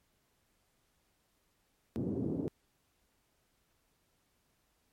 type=band-pass noise; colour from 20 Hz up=white; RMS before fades=-35 dBFS; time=1.96-2.48 s; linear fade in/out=0 ms; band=100 to 370 Hz; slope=24 dB/octave; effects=pink hiss -75 dBFS RMS until 4.92 s + MP3 64 kbps

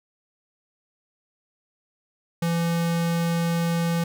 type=tone; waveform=square; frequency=168.6 Hz; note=E3; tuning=39 cents sharp; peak=-22 dBFS; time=2.42-4.04 s; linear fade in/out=5 ms; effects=none

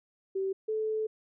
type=tone pair in turn; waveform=sine; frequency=385.2 / 435.1 Hz; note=G4 / A4; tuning=-30 / -19 cents; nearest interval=major second; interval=211 cents; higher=second; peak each=-28 dBFS; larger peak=neither; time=0.35-0.53 / 0.68-1.07 s; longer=second; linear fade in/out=10 ms; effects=none

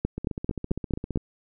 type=two click trains; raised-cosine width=3 ms; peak=-11 / -18 dBFS; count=6 / 16; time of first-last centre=0.05-1.159 / 0.18-1.173 s; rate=4.51 / 15.1 Hz; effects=none

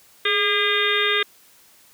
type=harmonic tone with a mistuned harmonic; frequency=405.1 Hz; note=G#4; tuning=43 cents flat; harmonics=1 / 3 / 4 / 5 / 6 / 7 / 8 / 9; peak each=-25 / -27 / -25 / -24 / -28 / -32 / -28 / -24 dBFS; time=0.25-1.23 s; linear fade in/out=5 ms; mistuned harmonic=1; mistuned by=+58 cents; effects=white hiss -53 dBFS RMS until 1.93 s + high-pass 60 Hz 12 dB/octave

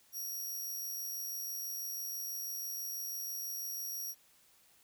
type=tone with amplitude modulation; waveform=10% pulse; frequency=5680 Hz; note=F8; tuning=28 cents sharp; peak=-31 dBFS; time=0.12-4.15 s; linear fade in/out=50 ms; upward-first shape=sine; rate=86.1 Hz; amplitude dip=35%; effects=white hiss -66 dBFS RMS until 4.83 s

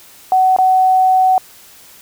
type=tone with dropouts; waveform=sine; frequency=750 Hz; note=F#5; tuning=23 cents sharp; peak=-8 dBFS; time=0.32-1.38 s; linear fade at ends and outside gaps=1 ms; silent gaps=0.564-0.586 s; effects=white hiss -42 dBFS RMS until 2.01 s

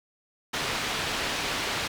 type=low-pass noise; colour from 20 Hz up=white; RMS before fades=-30 dBFS; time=0.53-1.88 s; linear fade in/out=10 ms; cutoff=3600 Hz; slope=12 dB/octave; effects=none

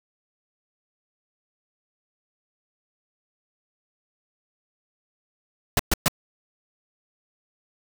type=noise bursts; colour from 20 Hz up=pink; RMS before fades=-19 dBFS; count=3; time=5.77-6.082 s; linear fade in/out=2 ms; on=24 ms; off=120 ms; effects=none

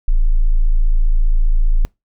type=tone; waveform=sine; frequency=27.5 Hz; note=A0; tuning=in tune; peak=-9 dBFS; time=0.08-1.85 s; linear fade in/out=0 ms; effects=noise-tail reverb RT60 0.2 s tail -26 dB re dry

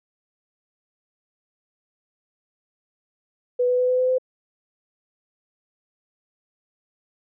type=tone with pitch steps; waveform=sine; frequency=493.9 / 497.6 / 501.4 / 505.2 / 509 / 512.8 Hz; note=B4 / B4 / B4 / B4 / C5 / C5; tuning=0 / +13 / +26 / +39 / -48 / -35 cents; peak=-17 dBFS; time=3.59-4.184 s; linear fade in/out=10 ms; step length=99 ms; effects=none

